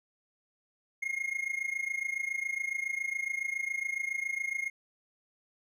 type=tone with amplitude modulation; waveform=triangle; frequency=2144 Hz; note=C7; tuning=42 cents sharp; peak=-26 dBFS; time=1.02-4.7 s; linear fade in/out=10 ms; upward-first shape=sine; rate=27.2 Hz; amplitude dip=85%; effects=none